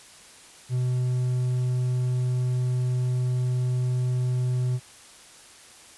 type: tone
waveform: triangle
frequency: 125.6 Hz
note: B2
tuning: 30 cents sharp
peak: -20 dBFS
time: 0.69-4.8 s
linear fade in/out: 50 ms
effects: white hiss -49 dBFS RMS until 5.97 s + resampled to 24000 Hz